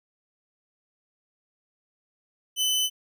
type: tone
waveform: sawtooth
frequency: 3022 Hz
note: F#7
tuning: 36 cents sharp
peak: -19 dBFS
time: 2.56-2.9 s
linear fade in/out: 50 ms
effects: none